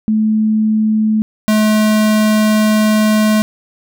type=tone pair in turn; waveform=sine / square; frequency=216.7 / 214.7 Hz; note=A3 / A3; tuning=-26 / -42 cents; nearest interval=unison; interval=16 cents; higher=first; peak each=-10 dBFS; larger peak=neither; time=0.08-1.22 / 1.48-3.42 s; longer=second; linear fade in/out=0 ms; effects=none